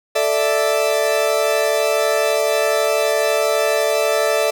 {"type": "chord", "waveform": "40% pulse", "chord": "A suspended fourth", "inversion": "none", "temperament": "equal", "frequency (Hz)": [440, 587.3, 659.3], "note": ["A4", "D5", "E5"], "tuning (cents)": [0, 0, 0], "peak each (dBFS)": [-20, -18, -19], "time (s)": [0.15, 4.51], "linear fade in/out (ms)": 10, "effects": []}